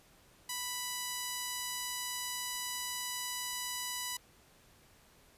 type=tone; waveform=5% pulse; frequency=987.8 Hz; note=B5; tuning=in tune; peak=-24 dBFS; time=0.49-4.17 s; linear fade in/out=5 ms; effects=pink hiss -63 dBFS RMS until 5.37 s + resampled to 32000 Hz